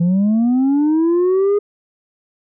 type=linear sweep; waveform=sine; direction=up; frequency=166.9 to 415.3 Hz; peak=-9 dBFS; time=0-1.59 s; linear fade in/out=10 ms; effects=tanh soft clip ceiling -11 dBFS